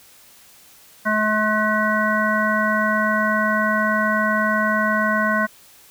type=harmonic tone; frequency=214.1 Hz; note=A3; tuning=47 cents flat; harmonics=1 / 3 / 5 / 7 / 9; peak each=-23 / -24 / -23 / -21 / -26 dBFS; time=1.05-5.47 s; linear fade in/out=20 ms; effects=white hiss -49 dBFS RMS until 5.9 s